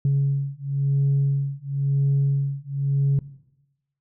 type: beating tone pair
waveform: sine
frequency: 138.59 / 139.56 Hz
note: C#3 / C#3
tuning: 0 / +12 cents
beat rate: 0.97 Hz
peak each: -21 dBFS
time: 0.05-3.19 s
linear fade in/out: 2 ms
effects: noise-tail reverb RT60 0.9 s tail -18 dB re dry + tanh soft clip ceiling -14 dBFS